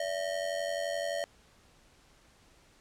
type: ring-modulated tone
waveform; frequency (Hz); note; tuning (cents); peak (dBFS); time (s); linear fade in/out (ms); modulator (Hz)
square; 622.3; D#5; 0; -29; 0-1.24; 0; 45.8
effects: pink hiss -62 dBFS RMS until 2.8 s + low-pass 9000 Hz 12 dB/octave